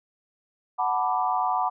sine chord, B minor seventh, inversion second, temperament equal, 740 / 880 / 987.8 / 1174.7 Hz, F#5 / A5 / B5 / D6, 0 / 0 / 0 / 0 cents, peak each -26 / -29 / -27 / -29 dBFS, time 0.78-1.7 s, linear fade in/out 20 ms, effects none

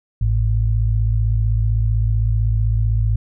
sine tone pair together, 53.07 / 108.8 Hz, G#1 / A2, +38 / -19 cents, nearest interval octave, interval 1243 cents, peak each -17 dBFS, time 0.21-3.16 s, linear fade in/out 5 ms, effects none

